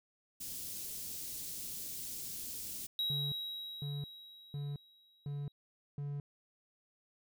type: band-stop noise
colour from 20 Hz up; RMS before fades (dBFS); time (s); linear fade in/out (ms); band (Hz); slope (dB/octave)
white; -43; 0.4-2.87; 10; 310 to 4600; 12
type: tone with exponential decay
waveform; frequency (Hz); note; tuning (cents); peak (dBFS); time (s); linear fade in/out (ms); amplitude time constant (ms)
triangle; 3847; B7; -46; -30; 2.99-5.52; 1; 550
type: tone bursts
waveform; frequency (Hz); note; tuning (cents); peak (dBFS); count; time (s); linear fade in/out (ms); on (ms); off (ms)
triangle; 143.4; D3; -41; -35; 5; 3.1-6.2; 2; 220; 500
effects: none